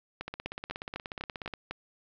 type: two click trains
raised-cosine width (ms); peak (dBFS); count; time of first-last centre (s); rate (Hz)
0.3; -21 / -19; 22 / 7; 0.28-1.537 / 0.21-1.71; 16.7 / 4
effects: low-pass 5000 Hz 12 dB/octave + 10-bit